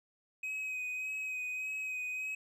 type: tone with vibrato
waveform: triangle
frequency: 2525 Hz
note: D#7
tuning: 25 cents sharp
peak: -34 dBFS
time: 0.43-2.35 s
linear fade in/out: 5 ms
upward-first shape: sine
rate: 1.7 Hz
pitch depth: 21 cents each way
effects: none